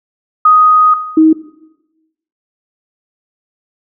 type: tone pair in turn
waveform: sine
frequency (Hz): 1248 / 316.5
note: D#6 / D#4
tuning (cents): +5 / +30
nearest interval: 2 octaves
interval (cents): 2375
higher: first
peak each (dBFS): -3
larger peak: neither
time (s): 0.45-0.94 / 1.17-1.33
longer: first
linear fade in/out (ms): 5
effects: noise-tail reverb RT60 1.0 s tail -17 dB re dry